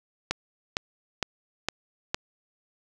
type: click train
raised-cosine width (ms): 0.2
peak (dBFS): -8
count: 5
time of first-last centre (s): 0.31-2.145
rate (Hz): 2.18
effects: none